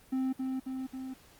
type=tone with echo; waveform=triangle; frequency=261.6 Hz; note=C4; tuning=in tune; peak=-26 dBFS; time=0.12-0.33 s; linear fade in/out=10 ms; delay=270 ms; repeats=3; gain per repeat=-3 dB; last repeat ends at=1.14 s; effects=pink hiss -59 dBFS RMS until 1.39 s + Opus 32 kbps